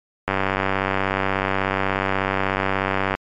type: click train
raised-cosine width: 0.5 ms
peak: -5 dBFS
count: 278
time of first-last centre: 0.28-3.15 s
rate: 96.5 Hz
effects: MP3 64 kbps